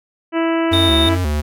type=harmonic tone; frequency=329.6 Hz; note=E4; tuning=in tune; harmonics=1 / 2 / 3 / 4 / 5 / 6 / 7 / 8 / 9; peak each=-16 / -22 / -26 / -28 / -30 / -32 / -33 / -34 / -35 dBFS; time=0.32-1.18 s; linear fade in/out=50 ms
type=tone with vibrato; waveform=square; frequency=82.41 Hz; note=E2; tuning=in tune; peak=-17 dBFS; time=0.71-1.42 s; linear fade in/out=20 ms; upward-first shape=square; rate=2.8 Hz; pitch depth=170 cents each way
type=tone; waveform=triangle; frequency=3668 Hz; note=A#7; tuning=29 cents flat; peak=-14 dBFS; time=0.73-1.09 s; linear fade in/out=2 ms
effects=none